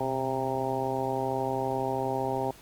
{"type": "harmonic tone with a mistuned harmonic", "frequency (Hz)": 132.5, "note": "C3", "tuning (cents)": 22, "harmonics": [1, 2, 3, 4, 5, 6, 7], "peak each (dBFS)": [-37, -36, -33, -35, -35, -33, -35], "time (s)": [0, 2.51], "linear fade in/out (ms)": 5, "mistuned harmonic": 1, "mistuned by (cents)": -80, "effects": ["pink hiss -52 dBFS RMS until 2.61 s", "Opus 32 kbps"]}